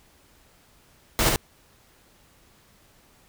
pink noise with echo, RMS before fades -21 dBFS, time 1.19-1.29 s, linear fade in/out 0 ms, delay 70 ms, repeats 1, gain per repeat -2 dB, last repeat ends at 1.36 s, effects pink hiss -58 dBFS RMS until 3.28 s

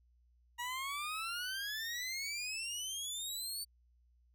20% pulse exponential sweep, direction up, 951 to 4566 Hz, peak -33 dBFS, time 0.58-3.65 s, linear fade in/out 20 ms, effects added 60 Hz sine -66 dBFS peak until 4.34 s

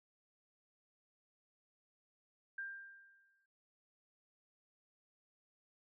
sine tone with exponential decay, 1590 Hz, G6, 24 cents sharp, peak -39 dBFS, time 2.58-3.46 s, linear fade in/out 5 ms, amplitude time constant 190 ms, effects none

